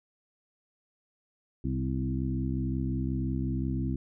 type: harmonic tone with a mistuned harmonic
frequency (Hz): 65.6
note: C2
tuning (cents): +5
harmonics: 1 / 2 / 3 / 4 / 5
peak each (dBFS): -33 / -32 / -36 / -34 / -38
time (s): 1.64-3.96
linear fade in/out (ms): 5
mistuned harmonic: 4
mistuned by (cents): -23
effects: none